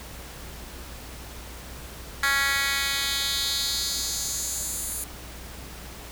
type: tone with high-pass filter sweep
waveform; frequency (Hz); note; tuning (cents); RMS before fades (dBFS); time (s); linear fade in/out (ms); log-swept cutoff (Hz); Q
10% pulse; 277.2; C#4; 0; -27; 2.23-5.04; 2; 1700 to 9700; 2.1
effects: added 60 Hz sine -42 dBFS peak until 6.11 s + pink hiss -42 dBFS RMS until 6.11 s